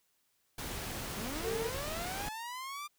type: noise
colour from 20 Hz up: pink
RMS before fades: -40 dBFS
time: 0.58-2.29 s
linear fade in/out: 5 ms
type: linear sweep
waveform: sawtooth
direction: up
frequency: 185 to 1200 Hz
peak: -36 dBFS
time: 1.16-2.88 s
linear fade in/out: 20 ms
type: tone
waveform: sine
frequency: 451.5 Hz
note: A4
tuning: 45 cents sharp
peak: -33 dBFS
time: 1.42-1.71 s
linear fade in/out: 50 ms
effects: white hiss -75 dBFS RMS until 2.98 s